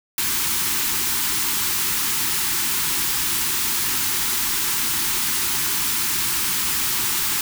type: band-stop noise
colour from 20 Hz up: white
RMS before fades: -22 dBFS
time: 0.18-7.41 s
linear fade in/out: 2 ms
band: 410 to 820 Hz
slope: 96 dB/octave
effects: none